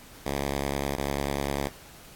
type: tone pair in turn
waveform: 5% pulse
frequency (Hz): 70 / 70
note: C#2 / C#2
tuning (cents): +18 / +18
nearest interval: unison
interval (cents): 0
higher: neither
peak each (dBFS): -16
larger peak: neither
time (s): 0.25-0.97 / 0.97-1.69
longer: neither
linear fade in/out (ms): 20
effects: pink hiss -49 dBFS RMS until 2.15 s + AAC 64 kbps